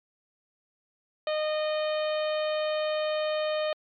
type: harmonic tone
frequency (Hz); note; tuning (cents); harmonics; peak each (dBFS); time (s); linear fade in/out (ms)
614; D#5; -23; 1 / 2 / 3 / 4 / 5 / 6 / 7; -26 / -37 / -40 / -41 / -40 / -44 / -44; 1.27-3.73; 2
effects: MP3 48 kbps